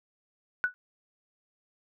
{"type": "tone with exponential decay", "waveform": "sine", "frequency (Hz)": 1478, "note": "F#6", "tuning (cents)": -2, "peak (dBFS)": -19, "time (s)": [0.64, 0.74], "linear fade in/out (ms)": 0, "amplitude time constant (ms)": 21, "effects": []}